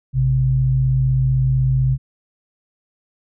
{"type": "tone pair together", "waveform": "sine", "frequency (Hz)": [55, 130.81], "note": ["A1", "C3"], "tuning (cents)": [0, 0], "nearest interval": "octave + minor third", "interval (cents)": 1500, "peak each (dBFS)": [-22, -14], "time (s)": [0.13, 1.98], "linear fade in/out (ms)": 50, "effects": []}